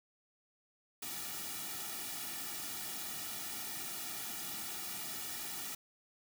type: noise with comb filter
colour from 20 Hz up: white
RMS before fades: -42 dBFS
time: 1.02-5.75 s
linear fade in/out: 5 ms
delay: 1.9 ms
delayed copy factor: -1
effects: none